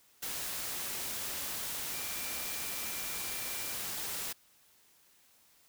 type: tone in noise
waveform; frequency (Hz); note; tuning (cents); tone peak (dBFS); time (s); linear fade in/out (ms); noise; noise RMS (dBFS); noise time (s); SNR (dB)
sine; 2360; D7; +8; -48; 1.93-3.74; 10; white; -38; 0.22-4.33; -13
effects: white hiss -65 dBFS RMS until 5.68 s